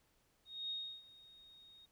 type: tone with ADSR envelope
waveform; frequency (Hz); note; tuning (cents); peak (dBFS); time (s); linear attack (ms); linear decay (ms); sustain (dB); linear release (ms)
sine; 3729; A#7; 0; -38; 0.45-1.86; 250; 320; -20; 12
effects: pink hiss -75 dBFS RMS until 1.91 s